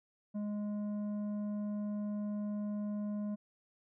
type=tone with tanh clipping; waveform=sine; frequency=207.7 Hz; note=G#3; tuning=in tune; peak=-36 dBFS; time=0.34-3.36 s; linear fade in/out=20 ms; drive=8 dB; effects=none